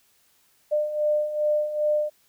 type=beating tone pair; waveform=sine; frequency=599 / 601.5 Hz; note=D5 / D5; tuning=+34 / +41 cents; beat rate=2.5 Hz; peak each=-28 / -22 dBFS; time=0.71-2.1 s; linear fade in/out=20 ms; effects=white hiss -63 dBFS RMS until 2.28 s